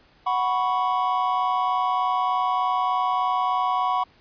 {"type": "chord", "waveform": "triangle", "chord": "F# suspended fourth", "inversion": "none", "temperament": "just", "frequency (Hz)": [740, 986.7, 1110], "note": ["F#5", "B5", "C#6"], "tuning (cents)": [0, -2, 2], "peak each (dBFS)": -23, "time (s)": [0.26, 4.04], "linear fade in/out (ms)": 10, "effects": ["pink hiss -57 dBFS RMS until 4.2 s", "resampled to 11025 Hz"]}